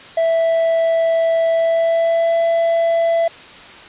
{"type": "tone with pitch glide", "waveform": "triangle", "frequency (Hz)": [659.3, 668.1], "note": ["E5", "E5"], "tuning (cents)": [0, 23], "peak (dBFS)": -11, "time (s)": [0.17, 3.28], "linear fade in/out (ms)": 5, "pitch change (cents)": 23, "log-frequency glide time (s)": [1.5, 2.37], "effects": ["white hiss -38 dBFS RMS until 3.88 s", "resampled to 8000 Hz"]}